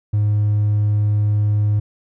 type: tone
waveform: triangle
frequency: 104.5 Hz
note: G#2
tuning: 11 cents sharp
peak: -11 dBFS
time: 0.13-1.8 s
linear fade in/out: 10 ms
effects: tanh soft clip ceiling -9 dBFS